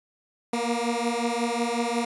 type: beating tone pair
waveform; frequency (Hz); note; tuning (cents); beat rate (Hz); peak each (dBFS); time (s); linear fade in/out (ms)
15% pulse; 233.1 / 238.6; A#3 / A#3; 0 / +41; 5.5; -21 / -21; 0.53-2.05; 5
effects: resampled to 24000 Hz